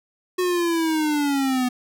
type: linear sweep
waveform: square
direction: down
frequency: 366.8 to 246.9 Hz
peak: -20 dBFS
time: 0.38-1.69 s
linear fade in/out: 10 ms
effects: none